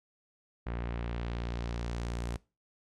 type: tone with low-pass filter sweep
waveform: sawtooth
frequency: 58.6 Hz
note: A#1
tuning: 10 cents sharp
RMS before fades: -36 dBFS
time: 0.66-2.37 s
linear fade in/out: 10 ms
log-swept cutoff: 2000 to 9600 Hz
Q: 1.1
effects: noise-tail reverb RT60 0.3 s tail -22 dB re dry